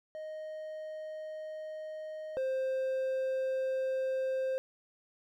triangle tone pair in turn, 622.3 / 525 Hz, D#5 / C5, 0 / +6 cents, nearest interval minor third, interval 294 cents, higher first, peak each -37 / -28 dBFS, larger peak second, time 0.15-2.37 / 2.37-4.58 s, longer first, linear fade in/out 0 ms, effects none

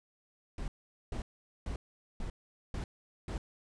brown noise bursts, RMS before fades -37 dBFS, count 6, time 0.58-3.38 s, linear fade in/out 2 ms, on 100 ms, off 440 ms, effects resampled to 22050 Hz

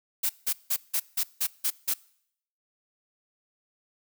blue noise bursts, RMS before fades -26 dBFS, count 8, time 0.23-1.94 s, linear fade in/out 10 ms, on 65 ms, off 170 ms, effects noise-tail reverb RT60 0.7 s tail -23 dB re dry

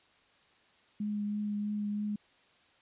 sine tone with vibrato, 207.8 Hz, G#3, 1 cent sharp, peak -31 dBFS, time 1-2.16 s, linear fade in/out 5 ms, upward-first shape triangle, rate 3.1 Hz, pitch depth 16 cents each way, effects white hiss -65 dBFS RMS until 2.81 s + resampled to 8000 Hz

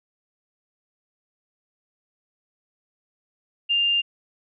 sine tone, 2800 Hz, F7, 4 cents sharp, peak -18 dBFS, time 3.69-4.02 s, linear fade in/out 20 ms, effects none

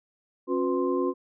sine tone cluster, 271.3 / 360.9 / 499.4 / 1047 Hz, C#4 / F#4 / B4 / C6, -37 / -43 / +19 / +1 cents, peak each -28 / -26 / -31 / -33 dBFS, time 0.47-1.14 s, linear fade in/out 50 ms, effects none

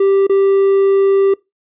triangle tone with dropouts, 392 Hz, G4, in tune, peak -7 dBFS, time 0-1.34 s, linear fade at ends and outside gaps 5 ms, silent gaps 0.269-0.295 s, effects noise-tail reverb RT60 0.2 s tail -23 dB re dry + resampled to 8000 Hz

